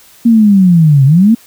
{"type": "linear two-way sweep", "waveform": "sine", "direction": "down then up", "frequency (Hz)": [237.3, 130.7, 237.3], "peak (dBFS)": -3, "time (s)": [0.25, 1.35], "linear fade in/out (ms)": 10, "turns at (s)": 1.05, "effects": ["white hiss -42 dBFS RMS until 1.46 s"]}